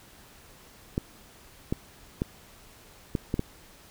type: clicks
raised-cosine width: 3 ms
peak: -13 dBFS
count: 6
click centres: 0.979 / 1.725 / 2.219 / 3.152 / 3.341 / 3.394 s
effects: pink hiss -53 dBFS RMS until 3.9 s

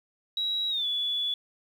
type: tone with pitch glide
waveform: sine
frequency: 3870 to 3428 Hz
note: B7 to A7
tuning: -36 to -46 cents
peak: -26 dBFS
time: 0.37-1.34 s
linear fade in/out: 2 ms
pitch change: -210 cents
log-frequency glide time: 0.69-0.86 s
effects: 9-bit

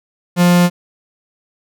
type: tone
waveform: 45% pulse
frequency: 176.1 Hz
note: F3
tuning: 15 cents sharp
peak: -8 dBFS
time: 0.36-0.7 s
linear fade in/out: 50 ms
effects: none

